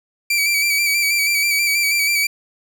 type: tone with vibrato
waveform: sawtooth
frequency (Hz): 2316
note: D7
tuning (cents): -25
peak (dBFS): -12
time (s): 0.3-2.27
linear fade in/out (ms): 5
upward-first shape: square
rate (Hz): 6.2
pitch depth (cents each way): 32
effects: none